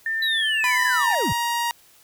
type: tone with vibrato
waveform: sine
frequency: 1776 Hz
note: A6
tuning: 16 cents sharp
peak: -22 dBFS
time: 0.06-1.15 s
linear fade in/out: 2 ms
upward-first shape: square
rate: 1.4 Hz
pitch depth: 19 cents each way
type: linear sweep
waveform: triangle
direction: down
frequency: 4000 to 61.7 Hz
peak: -21 dBFS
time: 0.22-1.33 s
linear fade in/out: 5 ms
type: tone with pitch glide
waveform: sawtooth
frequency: 996 to 943.4 Hz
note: B5 to A#5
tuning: +14 to +20 cents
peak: -18 dBFS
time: 0.64-1.71 s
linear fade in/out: 0 ms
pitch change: -94 cents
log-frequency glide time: 0.92-1.08 s
effects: white hiss -54 dBFS RMS until 2.03 s